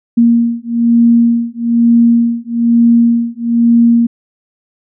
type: beating tone pair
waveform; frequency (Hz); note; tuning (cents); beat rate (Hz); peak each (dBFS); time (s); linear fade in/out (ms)
sine; 233.6 / 234.7; A#3 / A#3; +4 / +12; 1.1; -10; 0.17-4.07; 10
effects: none